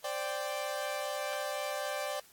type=chord; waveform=sawtooth; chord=C suspended second; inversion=none; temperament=equal; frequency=523.3 / 587.3 / 784 Hz; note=C5 / D5 / G5; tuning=0 / 0 / 0 cents; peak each=-37 / -32 / -36 dBFS; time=0.04-2.2 s; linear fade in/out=5 ms; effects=white hiss -60 dBFS RMS until 2.32 s + AAC 64 kbps